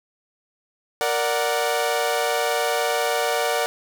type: chord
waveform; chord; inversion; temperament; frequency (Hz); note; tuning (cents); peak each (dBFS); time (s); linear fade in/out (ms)
sawtooth; Bb augmented; none; equal; 466.2 / 587.3 / 740; Bb4 / D5 / F#5; 0 / 0 / 0; -21; 1.01-3.66; 0
effects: none